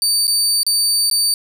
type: tone with dropouts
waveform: 25% pulse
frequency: 4600 Hz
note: D8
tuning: 37 cents flat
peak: -9 dBFS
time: 0.02-1.34 s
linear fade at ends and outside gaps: 1 ms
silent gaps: 0.27-0.278 / 0.632-0.665 / 1.1-1.112 s
effects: none